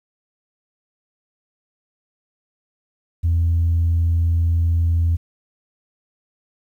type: tone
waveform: sine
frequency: 83.9 Hz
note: E2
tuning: 31 cents sharp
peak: -13 dBFS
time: 3.23-5.17 s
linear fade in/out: 20 ms
effects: tanh soft clip ceiling -12 dBFS + 9-bit